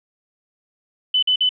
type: tone bursts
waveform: sine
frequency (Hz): 3010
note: F#7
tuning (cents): +29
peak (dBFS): -14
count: 3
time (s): 1.14-1.492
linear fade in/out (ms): 5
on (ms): 86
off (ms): 47
effects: none